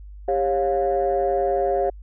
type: tone cluster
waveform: sine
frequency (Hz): 398.7 / 547 / 706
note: G4 / C#5 / F5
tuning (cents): +29 / -23 / +19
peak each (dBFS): -22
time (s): 0.28-1.9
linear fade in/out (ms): 5
effects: tanh soft clip ceiling -12 dBFS + added 50 Hz sine -37 dBFS peak until 2.02 s